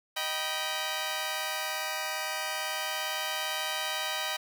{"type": "chord", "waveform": "10% pulse", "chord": "Eb augmented", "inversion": "none", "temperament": "just", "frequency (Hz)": [622.3, 777.8, 972.3], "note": ["Eb5", "G5", "B5"], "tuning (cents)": [0, -14, -27], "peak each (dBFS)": -27, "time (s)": [0.16, 4.37], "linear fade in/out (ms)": 10, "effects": []}